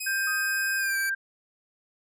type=tone with pitch glide; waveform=10% pulse; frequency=2522 to 2313 Hz; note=D#7 to D7; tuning=+23 to -27 cents; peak=-23 dBFS; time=0-1.1 s; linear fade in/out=10 ms; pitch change=-150 cents; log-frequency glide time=0.77-0.97 s
type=tone; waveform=sine; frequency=1581 Hz; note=G6; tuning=14 cents sharp; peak=-25 dBFS; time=0.06-1.15 s; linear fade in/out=10 ms
type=tone with exponential decay; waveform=sine; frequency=1254 Hz; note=D#6; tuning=13 cents sharp; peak=-33 dBFS; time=0.27-1.06 s; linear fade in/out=2 ms; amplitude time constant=170 ms
effects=none